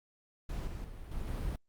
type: noise with level steps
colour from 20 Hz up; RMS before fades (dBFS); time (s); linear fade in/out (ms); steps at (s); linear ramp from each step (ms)
brown; -37 / -41 / -45 / -38 / -35; 0.49-1.56; 5; 0.67 / 0.84 / 1.11 / 1.27; 5
effects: Opus 48 kbps